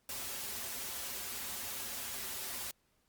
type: noise with comb filter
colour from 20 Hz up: white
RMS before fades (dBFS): -41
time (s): 0.09-2.71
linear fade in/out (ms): 2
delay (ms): 6.4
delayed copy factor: -0.8
effects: pink hiss -75 dBFS RMS until 3.08 s + Opus 48 kbps